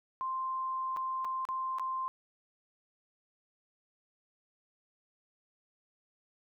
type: tone with dropouts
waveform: sine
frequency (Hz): 1046.5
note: C6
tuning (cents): 0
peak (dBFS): -32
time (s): 0.21-2.08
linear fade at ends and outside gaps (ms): 0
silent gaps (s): 0.964-0.97 / 1.246-1.25 / 1.452-1.488 / 1.785-1.796
effects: none